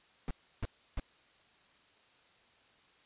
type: noise bursts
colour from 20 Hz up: brown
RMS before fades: -34 dBFS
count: 3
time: 0.28-0.998 s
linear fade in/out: 0 ms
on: 26 ms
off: 320 ms
effects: white hiss -65 dBFS RMS until 3.05 s + resampled to 8000 Hz